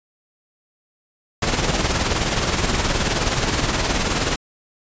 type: noise with tremolo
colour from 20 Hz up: pink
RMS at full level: -18 dBFS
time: 1.42-4.36 s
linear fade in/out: 5 ms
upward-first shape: sine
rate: 19 Hz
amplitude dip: 50%
effects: resampled to 16000 Hz